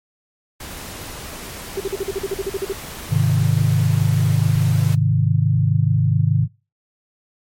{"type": "noise", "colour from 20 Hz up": "pink", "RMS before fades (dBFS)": -33, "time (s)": [0.6, 4.95], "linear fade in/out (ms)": 5}
{"type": "tone bursts", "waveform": "sine", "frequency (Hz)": 390, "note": "G4", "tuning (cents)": -9, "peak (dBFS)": -19, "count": 13, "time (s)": [1.77, 2.727], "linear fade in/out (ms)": 5, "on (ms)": 33, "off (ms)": 44}
{"type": "chord", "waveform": "sine", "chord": "Ab major", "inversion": "none", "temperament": "equal", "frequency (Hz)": [103.83, 130.81, 155.56], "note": ["Ab2", "C3", "Eb3"], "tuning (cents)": [0, 0, 0], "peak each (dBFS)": -18, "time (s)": [3.09, 6.48], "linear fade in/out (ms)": 50}
{"effects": ["noise-tail reverb RT60 0.3 s tail -24 dB re dry", "MP3 64 kbps"]}